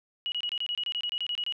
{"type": "tone bursts", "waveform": "sine", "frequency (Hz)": 2909, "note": "F#7", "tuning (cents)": -30, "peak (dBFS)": -28, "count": 15, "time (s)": [0.26, 1.524], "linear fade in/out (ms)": 0, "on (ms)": 60, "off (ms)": 26, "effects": []}